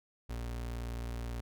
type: tone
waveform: 35% pulse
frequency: 58.8 Hz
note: A#1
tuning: 16 cents sharp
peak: -35 dBFS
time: 0.29-1.41 s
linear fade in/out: 10 ms
effects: none